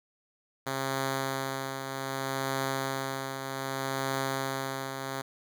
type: tone with tremolo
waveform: 5% pulse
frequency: 134.7 Hz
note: C#3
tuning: 49 cents flat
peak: -17 dBFS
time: 0.66-5.22 s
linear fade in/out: 10 ms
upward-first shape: triangle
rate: 0.64 Hz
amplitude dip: 55%
effects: none